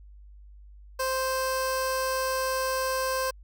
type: tone with notch filter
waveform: 15% pulse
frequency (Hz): 523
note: C5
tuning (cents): -1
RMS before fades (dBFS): -28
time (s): 0.99-3.31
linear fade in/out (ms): 10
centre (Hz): 2000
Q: 1.9
effects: added 50 Hz sine -46 dBFS peak until 3.43 s